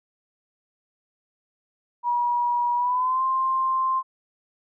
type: tone with pitch glide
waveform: sine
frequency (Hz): 963 to 1050.2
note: B5 to C6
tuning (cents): -44 to +6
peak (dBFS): -20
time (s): 2.03-4.03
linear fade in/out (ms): 50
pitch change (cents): +150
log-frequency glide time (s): 2.75-3.23
effects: none